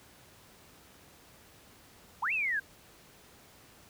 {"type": "linear two-way sweep", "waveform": "sine", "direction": "up then down", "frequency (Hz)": [744, 2733, 1543], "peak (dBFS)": -28, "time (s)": [2.22, 2.6], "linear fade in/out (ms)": 10, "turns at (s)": 2.33, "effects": ["pink hiss -57 dBFS RMS until 3.89 s", "high-pass 60 Hz 12 dB/octave"]}